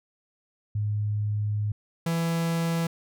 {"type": "tone pair in turn", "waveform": ["sine", "45% pulse"], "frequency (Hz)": [104.8, 166.36], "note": ["G#2", "E3"], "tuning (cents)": [16, 16], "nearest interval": "minor sixth", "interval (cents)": 800, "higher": "second", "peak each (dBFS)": -24, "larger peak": "neither", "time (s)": [[0.75, 1.72], [2.06, 2.87]], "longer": "first", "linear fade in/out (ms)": 5, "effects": []}